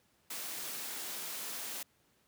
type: high-pass noise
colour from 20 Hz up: white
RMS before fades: -41 dBFS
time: 0.3-1.83 s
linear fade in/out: 5 ms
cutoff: 190 Hz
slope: 12 dB/octave
effects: pink hiss -71 dBFS RMS until 2.27 s + high-pass 80 Hz 12 dB/octave